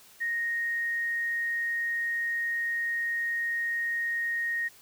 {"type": "tone", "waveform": "sine", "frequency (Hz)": 1864.7, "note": "A#6", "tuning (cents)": 0, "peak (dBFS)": -27, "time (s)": [0.2, 4.69], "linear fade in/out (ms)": 20, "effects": ["white hiss -55 dBFS RMS until 4.81 s"]}